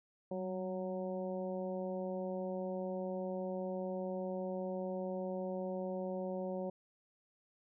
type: harmonic tone with a mistuned harmonic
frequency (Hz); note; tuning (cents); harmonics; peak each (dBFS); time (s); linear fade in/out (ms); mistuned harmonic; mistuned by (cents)
185; F#3; 0; 1 / 2 / 3 / 4 / 5; -41 / -43 / -40 / -49 / -53; 0.31-6.7; 5; 1; +37
effects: none